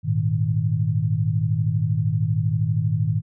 sine chord, Ab suspended second, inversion none, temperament equal, 103.83 / 116.54 / 155.56 Hz, Ab2 / Bb2 / Eb3, 0 / 0 / 0 cents, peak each -23 dBFS, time 0.03-3.22 s, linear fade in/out 50 ms, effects none

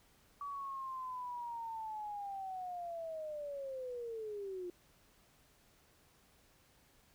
sine linear sweep, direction down, 1145 to 349.2 Hz, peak -40 dBFS, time 0.41-4.7 s, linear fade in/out 2 ms, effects pink hiss -68 dBFS RMS until 7.14 s

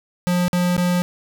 square tone with dropouts, 177.8 Hz, F3, 31 cents sharp, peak -17 dBFS, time 0.27-1.02 s, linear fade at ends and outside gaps 0 ms, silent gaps 0.481-0.531 / 0.766-0.779 s, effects none

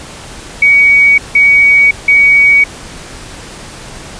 sine tone bursts, 2253 Hz, C#7, 28 cents sharp, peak -3 dBFS, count 3, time 0.62-2.64 s, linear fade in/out 5 ms, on 560 ms, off 170 ms, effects pink hiss -29 dBFS RMS until 4.19 s + resampled to 22050 Hz

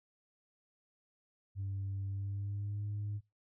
sine tone with pitch glide, 97.9 to 103.42 Hz, G2 to G#2, -2 to -7 cents, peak -34 dBFS, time 1.55-3.21 s, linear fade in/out 50 ms, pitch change +95 cents, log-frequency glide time 2.08-2.85 s, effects noise-tail reverb RT60 0.2 s tail -21 dB re dry + tanh soft clip ceiling -33 dBFS

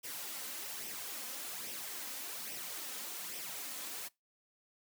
white noise with flanger, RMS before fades -43 dBFS, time 0.03-4.09 s, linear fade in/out 20 ms, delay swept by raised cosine 0.35 to 3.95 ms, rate 1.2 Hz, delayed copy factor +0.55, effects noise-tail reverb RT60 0.2 s tail -23 dB re dry + high-pass 200 Hz 12 dB/octave

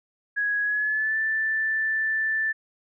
sine tone with pitch glide, 1665 to 1764 Hz, G#6 to A6, +4 to +4 cents, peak -22 dBFS, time 0.36-2.53 s, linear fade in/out 20 ms, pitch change +100 cents, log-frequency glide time 0.62-1.17 s, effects none

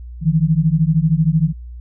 sine beating tone pair, 153.4 / 166.4 Hz, D#3 / E3, -24 / +17 cents, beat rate 13 Hz, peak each -15 / -15 dBFS, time 0.21-1.53 s, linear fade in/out 50 ms, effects added 60 Hz sine -30 dBFS peak until 1.8 s

